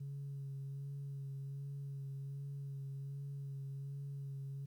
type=tone with vibrato; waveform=sine; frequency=138.59 Hz; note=C#3; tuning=in tune; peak=-40 dBFS; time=0-4.66 s; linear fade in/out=10 ms; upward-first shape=sine; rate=1.3 Hz; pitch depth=19 cents each way; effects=tanh soft clip ceiling -39 dBFS + 12-bit